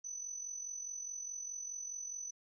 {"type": "tone with amplitude modulation", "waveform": "sine", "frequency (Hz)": 6000, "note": "F#8", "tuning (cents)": 23, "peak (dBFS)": -38, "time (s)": [0.04, 2.31], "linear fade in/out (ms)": 10, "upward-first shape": "sine", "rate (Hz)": 44.8, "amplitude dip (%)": 60, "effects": []}